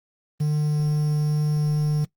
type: tone with quantisation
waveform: triangle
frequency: 150.2 Hz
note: D3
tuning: 39 cents sharp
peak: -17 dBFS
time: 0.4-2.05 s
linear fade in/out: 10 ms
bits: 7
effects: noise-tail reverb RT60 0.1 s tail -20 dB re dry + Opus 24 kbps